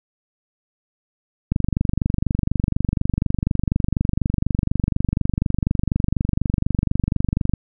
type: click train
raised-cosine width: 5 ms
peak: -6 dBFS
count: 146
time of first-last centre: 1.52-7.537 s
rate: 24.1 Hz
effects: none